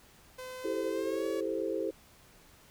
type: tone with pitch glide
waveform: sawtooth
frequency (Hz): 511 to 563.7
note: C5 to C#5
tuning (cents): -41 to +29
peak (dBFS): -37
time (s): 0.38-1.41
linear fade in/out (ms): 10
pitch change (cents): +170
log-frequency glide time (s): 0.89-1.26
type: chord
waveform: sine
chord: A minor seventh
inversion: second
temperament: equal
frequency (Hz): 329.6 / 392 / 440 / 523.3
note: E4 / G4 / A4 / C5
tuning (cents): 0 / 0 / 0 / 0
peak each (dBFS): -36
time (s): 0.64-1.91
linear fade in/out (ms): 10
effects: pink hiss -59 dBFS RMS until 2.7 s